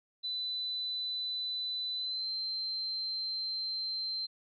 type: tone with pitch glide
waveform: sine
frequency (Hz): 4000 to 4120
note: B7 to C8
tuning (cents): +21 to -28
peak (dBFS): -33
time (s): 0.23-4.27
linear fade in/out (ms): 20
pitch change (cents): +51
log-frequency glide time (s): 1.95-2.29
effects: none